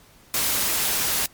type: noise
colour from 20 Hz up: white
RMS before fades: -23 dBFS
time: 0.34-1.26 s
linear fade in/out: 2 ms
effects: pink hiss -53 dBFS RMS until 1.33 s + MP3 96 kbps